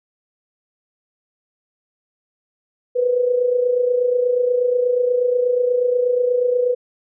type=tone with amplitude modulation; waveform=sine; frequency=493.9 Hz; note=B4; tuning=in tune; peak=-12 dBFS; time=2.95-6.75 s; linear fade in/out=20 ms; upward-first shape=sine; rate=28.3 Hz; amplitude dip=60%; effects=none